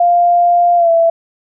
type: tone with pitch glide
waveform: sine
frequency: 698.5 to 666.6 Hz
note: F5 to E5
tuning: 0 to +19 cents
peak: -7 dBFS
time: 0-1.1 s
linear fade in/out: 5 ms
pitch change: -81 cents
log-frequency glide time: 0.76-0.9 s
effects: none